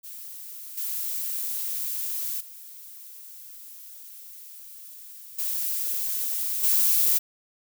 violet noise with level steps, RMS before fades -40 / -30 / -44 / -28 / -21 dBFS, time 0.03-7.19 s, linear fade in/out 20 ms, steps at 0.77 / 2.4 / 5.38 / 6.63 s, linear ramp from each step 10 ms, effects none

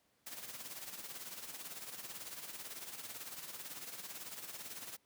white noise with tremolo, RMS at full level -45 dBFS, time 0.26-4.97 s, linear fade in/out 10 ms, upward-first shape sine, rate 18 Hz, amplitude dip 60%, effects pink hiss -75 dBFS RMS until 5.05 s + high-pass 100 Hz 12 dB/octave

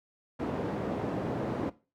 white band-pass noise, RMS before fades -33 dBFS, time 0.39-1.7 s, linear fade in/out 10 ms, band 110 to 470 Hz, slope 12 dB/octave, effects noise-tail reverb RT60 0.3 s tail -17 dB re dry

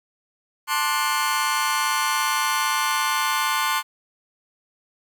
sawtooth chord, D dominant seventh, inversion second, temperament just, 881 / 1057.2 / 1174.7 / 1468.3 Hz, A5 / C6 / D6 / F#6, +2 / +18 / 0 / -14 cents, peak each -23 / -20 / -24 / -24 dBFS, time 0.67-3.83 s, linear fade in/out 50 ms, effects 9-bit

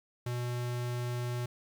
square tone, 122 Hz, B2, 21 cents flat, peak -33 dBFS, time 0.26-1.46 s, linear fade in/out 5 ms, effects 11-bit

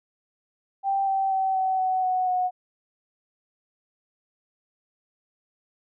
sine tone with pitch steps, 784 / 775 / 766.1 / 757.3 / 748.6 / 740 / 731.5 Hz, G5 / G5 / G5 / F#5 / F#5 / F#5 / F#5, 0 / -20 / -40 / +40 / +20 / 0 / -20 cents, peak -21 dBFS, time 0.83-2.51 s, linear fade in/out 50 ms, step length 240 ms, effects none

